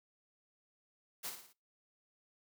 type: noise with echo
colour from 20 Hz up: white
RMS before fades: -41 dBFS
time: 1.23-1.31 s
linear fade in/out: 20 ms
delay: 56 ms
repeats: 4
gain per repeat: -6 dB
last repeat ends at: 1.534 s
effects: noise-tail reverb RT60 0.3 s tail -24 dB re dry + high-pass 150 Hz 12 dB/octave